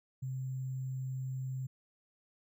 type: tone with sample-and-hold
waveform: sine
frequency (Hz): 131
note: C3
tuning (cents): +2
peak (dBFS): -35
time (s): 0.22-1.67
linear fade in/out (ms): 10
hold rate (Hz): 7350
effects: none